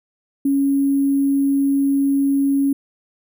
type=tone with sample-and-hold; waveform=sine; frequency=277.2 Hz; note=C#4; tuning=in tune; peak=-14 dBFS; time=0.45-2.73 s; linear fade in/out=5 ms; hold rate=11025 Hz; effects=none